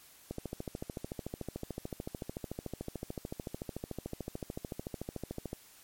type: click train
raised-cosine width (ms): 2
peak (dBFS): -24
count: 72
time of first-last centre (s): 0.31-5.531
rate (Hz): 13.6
effects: white hiss -58 dBFS RMS until 5.83 s + MP3 64 kbps